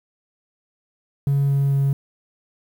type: tone with pitch steps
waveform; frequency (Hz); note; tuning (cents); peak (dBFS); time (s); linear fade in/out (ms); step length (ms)
triangle; 140 / 139.19 / 138.39; C#3 / C#3 / C#3; +18 / +7 / -3; -13; 1.27-1.93; 2; 220
effects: tanh soft clip ceiling -11 dBFS + 8-bit